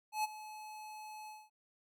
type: tone with ADSR envelope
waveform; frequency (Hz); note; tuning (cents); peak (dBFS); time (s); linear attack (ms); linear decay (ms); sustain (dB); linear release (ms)
square; 857; A5; -46; -31; 0.12-1.5; 120; 22; -16; 220
effects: none